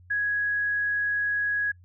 sine tone, 1665 Hz, G#6, 4 cents sharp, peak -23 dBFS, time 0.1-1.72 s, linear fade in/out 10 ms, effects noise-tail reverb RT60 0.1 s tail -25 dB re dry + added 89 Hz sine -50 dBFS peak until 1.84 s

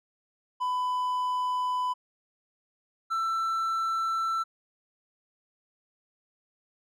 triangle tone pair in turn, 1000 / 1334.8 Hz, B5 / E6, +21 / +21 cents, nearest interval perfect fourth, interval 500 cents, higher second, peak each -24 dBFS, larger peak neither, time 0.6-1.94 / 3.1-4.44 s, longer neither, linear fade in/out 20 ms, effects none

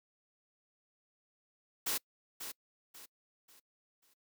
white noise with echo, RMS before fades -34 dBFS, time 1.86-1.98 s, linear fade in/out 10 ms, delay 540 ms, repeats 4, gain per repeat -9 dB, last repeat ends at 4.14 s, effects noise-tail reverb RT60 0.1 s tail -25 dB re dry + high-pass 150 Hz 12 dB/octave

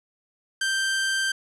sawtooth tone, 1568 Hz, G6, in tune, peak -19 dBFS, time 0.61-1.32 s, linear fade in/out 5 ms, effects resampled to 24000 Hz + 8-bit

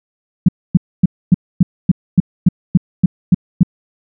sine tone bursts, 178.9 Hz, F3, 42 cents sharp, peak -3 dBFS, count 12, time 0.46-3.632 s, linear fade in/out 5 ms, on 26 ms, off 260 ms, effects none

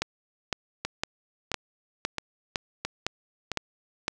two click trains, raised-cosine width 0.2 ms, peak -9 / -12 dBFS, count 9 / 5, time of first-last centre 0.02-4.081 / 0.85-3.517 s, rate 1.97 / 1.5 Hz, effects none

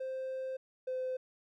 triangle tone pair in turn, 523.3 / 514 Hz, C5 / C5, 0 / -31 cents, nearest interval unison, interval 31 cents, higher first, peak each -33 / -30 dBFS, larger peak second, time 0-0.57 / 0.87-1.17 s, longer first, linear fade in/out 10 ms, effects tanh soft clip ceiling -30 dBFS

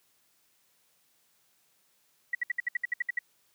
sine tone bursts, 1942 Hz, B6, 30 cents flat, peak -25 dBFS, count 11, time 2.33-3.19 s, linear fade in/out 5 ms, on 20 ms, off 64 ms, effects white hiss -69 dBFS RMS until 3.54 s + high-pass 80 Hz 12 dB/octave

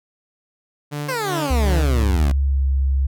sawtooth tone with tremolo, 146.83 Hz, D3, in tune, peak -20 dBFS, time 0.91-2.04 s, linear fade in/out 20 ms, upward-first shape sine, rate 2.7 Hz, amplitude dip 75%
15% pulse exponential sweep, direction down, 547 to 65 Hz, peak -15 dBFS, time 1.08-2.32 s, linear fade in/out 10 ms
sine tone with pitch glide, 69 to 67.54 Hz, C#2 to C#2, -7 to -44 cents, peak -15 dBFS, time 1.5-3.07 s, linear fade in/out 10 ms, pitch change -37 cents, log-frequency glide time 2.43-2.63 s
effects none

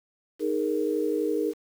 sine chord, D# suspended fourth, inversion none, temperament just, 311.1 / 414.8 / 466.7 Hz, D#4 / G#4 / A#4, 0 / -2 / +2 cents, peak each -28 dBFS, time 0.39-1.54 s, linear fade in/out 50 ms, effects 8-bit

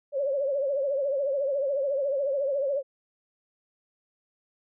sine tone with vibrato, 554.4 Hz, C#5, in tune, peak -24 dBFS, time 0.12-2.83 s, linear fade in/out 50 ms, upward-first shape triangle, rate 14 Hz, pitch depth 110 cents each way, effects none

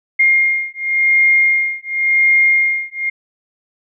sine beating tone pair, 2125 / 2125.92 Hz, C7 / C7, +26 / +27 cents, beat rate 0.92 Hz, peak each -14 dBFS, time 0.19-3.1 s, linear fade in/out 10 ms, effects none

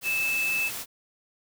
sine tone in noise, 2623 Hz, E7, 9 cents flat, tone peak -24 dBFS, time 0.03-0.71 s, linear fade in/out 50 ms, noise white, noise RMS -35 dBFS, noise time 0.01-0.86 s, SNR +8 dB, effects none

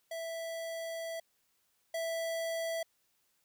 square tone pair in turn, 659.3 / 659.3 Hz, E5 / E5, 0 / 0 cents, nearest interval unison, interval 0 cents, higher neither, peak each -38 / -34 dBFS, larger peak second, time 0.11-1.2 / 1.94-2.83 s, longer first, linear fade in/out 5 ms, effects white hiss -75 dBFS RMS until 3.44 s

